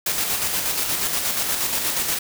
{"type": "noise with tremolo", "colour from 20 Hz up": "white", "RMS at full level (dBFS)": -22, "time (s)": [0.06, 2.19], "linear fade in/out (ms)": 5, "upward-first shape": "square", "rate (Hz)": 8.4, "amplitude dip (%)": 35, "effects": []}